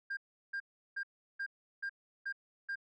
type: tone bursts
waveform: sine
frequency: 1600 Hz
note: G6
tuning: 35 cents sharp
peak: -33 dBFS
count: 7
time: 0.1-2.757 s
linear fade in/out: 10 ms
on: 71 ms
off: 360 ms
effects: tanh soft clip ceiling -34 dBFS